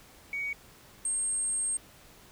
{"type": "tone pair in turn", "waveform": "sine", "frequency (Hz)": [2247, 8502], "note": ["C#7", "C9"], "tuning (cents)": [23, 27], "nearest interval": "octave + major seventh", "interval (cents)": 2304, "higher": "second", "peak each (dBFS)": [-30, -26], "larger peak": "second", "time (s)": [[0.33, 0.53], [1.05, 1.77]], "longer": "second", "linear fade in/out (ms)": 2, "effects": ["tanh soft clip ceiling -25 dBFS", "pink hiss -55 dBFS RMS until 2.31 s"]}